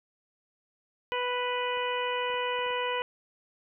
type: harmonic tone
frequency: 493.9 Hz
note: B4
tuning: in tune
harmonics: 1 / 2 / 3 / 4 / 5 / 6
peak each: -32 / -32 / -39 / -38 / -38 / -37 dBFS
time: 1.12-3.02 s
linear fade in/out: 0 ms
type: clicks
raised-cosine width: 1 ms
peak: -37 dBFS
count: 7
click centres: 1.773 / 2.301 / 2.342 / 2.59 / 2.664 / 2.705 / 3.012 s
effects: none